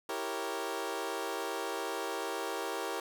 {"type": "chord", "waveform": "20% pulse", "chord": "E diminished seventh", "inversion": "none", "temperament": "equal", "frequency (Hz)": [329.6, 392, 466.2, 554.4], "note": ["E4", "G4", "Bb4", "Db5"], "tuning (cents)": [0, 0, 0, 0], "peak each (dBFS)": [-37, -34, -34, -37], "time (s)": [0.09, 3], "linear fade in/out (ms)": 2, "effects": []}